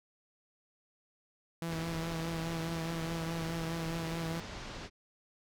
sawtooth tone with vibrato, 164.81 Hz, E3, in tune, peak -31 dBFS, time 1.62-4.4 s, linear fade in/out 0 ms, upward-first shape sine, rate 4.8 Hz, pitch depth 27 cents each way
pink low-pass noise, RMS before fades -44 dBFS, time 1.67-4.9 s, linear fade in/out 50 ms, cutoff 5900 Hz, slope 24 dB/octave
effects none

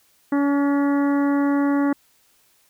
harmonic tone with a mistuned harmonic, 283.5 Hz, C#4, 39 cents sharp, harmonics 1 / 2 / 3 / 4 / 5 / 6 / 7, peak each -17 / -29 / -31 / -32 / -35 / -38 / -38 dBFS, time 0.32-1.93 s, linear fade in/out 5 ms, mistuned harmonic 7, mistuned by -36 cents, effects white hiss -60 dBFS RMS until 2.69 s

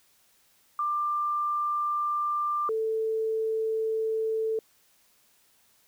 sine tone pair in turn, 1188 / 442.4 Hz, D6 / A4, +20 / +9 cents, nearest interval octave + perfect fourth, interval 1711 cents, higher first, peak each -25 dBFS, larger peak neither, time 0.79-2.69 / 2.69-4.59 s, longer neither, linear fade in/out 2 ms, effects white hiss -64 dBFS RMS until 5.87 s

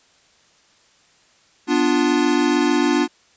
square chord, B diminished, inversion none, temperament equal, 246.9 / 293.7 / 349.2 Hz, B3 / D4 / F4, 0 / 0 / 0 cents, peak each -22 / -19 / -21 dBFS, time 1.67-3.08 s, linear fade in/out 50 ms, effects white hiss -56 dBFS RMS until 3.36 s + resampled to 16000 Hz

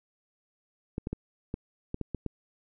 clicks, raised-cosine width 3 ms, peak -19 dBFS, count 8, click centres 0.981 / 1.071 / 1.13 / 1.541 / 1.944 / 2.013 / 2.147 / 2.263 s, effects none

